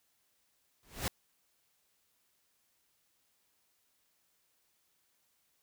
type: noise with exponential growth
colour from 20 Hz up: pink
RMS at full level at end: -30 dBFS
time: 0.83-1.08 s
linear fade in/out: 1 ms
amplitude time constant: 54 ms
effects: white hiss -75 dBFS RMS until 5.62 s